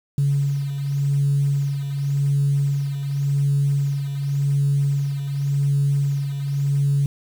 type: beating tone pair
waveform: sine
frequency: 140.5 / 141.39 Hz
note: C#3 / C#3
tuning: +24 / +35 cents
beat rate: 0.89 Hz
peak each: -18 / -25 dBFS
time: 0.18-7.06 s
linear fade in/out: 2 ms
effects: tanh soft clip ceiling -11 dBFS + 7-bit